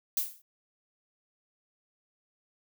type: noise with exponential decay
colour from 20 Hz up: violet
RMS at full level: -25 dBFS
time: 0.17-0.42 s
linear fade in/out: 2 ms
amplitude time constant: 54 ms
effects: none